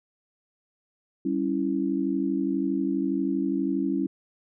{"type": "chord", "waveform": "sine", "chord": "C# diminished", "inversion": "second", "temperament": "equal with one note detuned", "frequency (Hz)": [195.32, 277.2, 329.6], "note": ["G3", "C#4", "E4"], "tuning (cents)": [-6, 0, 0], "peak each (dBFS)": [-30, -26, -28], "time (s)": [1.25, 4.07], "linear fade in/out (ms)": 5, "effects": []}